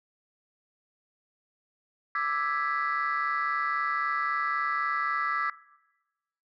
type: chord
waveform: sine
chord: E dominant seventh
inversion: third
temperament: equal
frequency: 1174.7 / 1318.5 / 1661.2 / 1975.5 Hz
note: D6 / E6 / G#6 / B6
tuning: 0 / 0 / 0 / 0 cents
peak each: -30 / -30 / -32 / -33 dBFS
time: 2.15-5.5 s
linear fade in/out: 2 ms
effects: noise-tail reverb RT60 1.0 s tail -19 dB re dry + tanh soft clip ceiling -19 dBFS